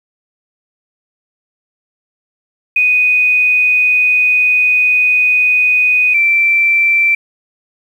sine tone pair in turn, 2489 / 2342 Hz, D#7 / D7, 0 / -5 cents, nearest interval minor second, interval 105 cents, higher first, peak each -8 dBFS, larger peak neither, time 2.76-6.14 / 6.14-7.15 s, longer first, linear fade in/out 5 ms, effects 7-bit

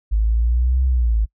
sine linear two-way sweep, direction up then down, 51.8 to 65.41 to 51.8 Hz, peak -14 dBFS, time 0.11-1.26 s, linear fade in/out 20 ms, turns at 0.85 s, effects noise-tail reverb RT60 0.1 s tail -26 dB re dry

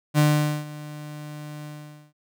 35% pulse tone with ADSR envelope, 150 Hz, D3, 37 cents sharp, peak -13 dBFS, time 0.14-2.13 s, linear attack 44 ms, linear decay 460 ms, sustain -20 dB, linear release 480 ms, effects none

